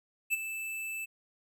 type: tone with ADSR envelope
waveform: square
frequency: 2637 Hz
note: E7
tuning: in tune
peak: -25 dBFS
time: 0.3-1.06 s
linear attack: 34 ms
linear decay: 22 ms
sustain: -11 dB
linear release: 20 ms
effects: none